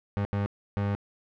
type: tone bursts at uneven times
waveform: 30% pulse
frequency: 101 Hz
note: G#2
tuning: 48 cents flat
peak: -23 dBFS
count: 3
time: 0.17-0.25 / 0.33-0.46 / 0.77-0.95 s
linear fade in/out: 0 ms
effects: low-pass 2000 Hz 12 dB/octave